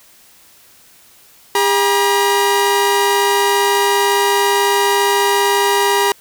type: tone pair together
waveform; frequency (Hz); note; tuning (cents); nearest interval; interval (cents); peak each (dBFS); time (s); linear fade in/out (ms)
sawtooth; 402.7 / 957.8; G4 / A#5; +47 / +47; octave + minor third; 1500; -11; 1.55-6.12; 2
effects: white hiss -47 dBFS RMS until 6.2 s